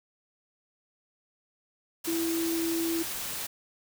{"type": "tone in noise", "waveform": "sine", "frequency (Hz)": 331.5, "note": "E4", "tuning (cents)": 10, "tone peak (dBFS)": -27, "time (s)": [2.07, 3.03], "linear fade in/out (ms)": 10, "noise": "white", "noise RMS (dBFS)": -35, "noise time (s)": [2.04, 3.47], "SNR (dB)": 5, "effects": []}